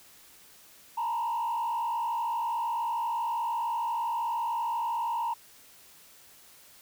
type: tone with frequency modulation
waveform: sine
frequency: 932.3 Hz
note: A#5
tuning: in tune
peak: -26 dBFS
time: 0.97-5.34 s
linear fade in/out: 10 ms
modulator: 52.9 Hz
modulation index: 0.92
effects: tanh soft clip ceiling -25 dBFS + white hiss -55 dBFS RMS until 6.81 s